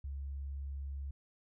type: tone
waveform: sine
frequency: 69.3 Hz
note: C#2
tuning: in tune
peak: -38 dBFS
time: 0.04-1.11 s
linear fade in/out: 5 ms
effects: none